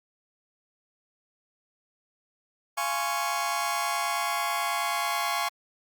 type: chord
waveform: sawtooth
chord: Db major seventh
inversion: first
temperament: just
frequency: 693 / 831.5 / 1039.4 / 1108.7 Hz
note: F5 / Ab5 / C6 / Db6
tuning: -14 / +2 / -12 / 0 cents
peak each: -29 / -28 / -32 / -26 dBFS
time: 2.77-5.49 s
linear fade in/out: 10 ms
effects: Opus 48 kbps